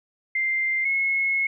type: tone pair in turn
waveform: sine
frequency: 2093 / 2176 Hz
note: C7 / C#7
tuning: 0 / -33 cents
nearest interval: minor second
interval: 67 cents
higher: second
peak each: -21 / -20 dBFS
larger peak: second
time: 0.35-0.85 / 0.85-1.47 s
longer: second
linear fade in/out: 5 ms
effects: none